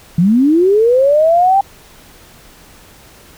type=linear sweep; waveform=sine; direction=up; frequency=160 to 800 Hz; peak=-7 dBFS; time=0.18-1.61 s; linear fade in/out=5 ms; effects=pink hiss -42 dBFS RMS until 3.37 s